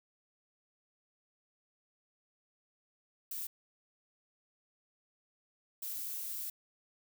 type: noise bursts at uneven times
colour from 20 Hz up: violet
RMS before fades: -40 dBFS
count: 2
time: 3.31-3.47 / 5.82-6.5 s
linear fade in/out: 5 ms
effects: none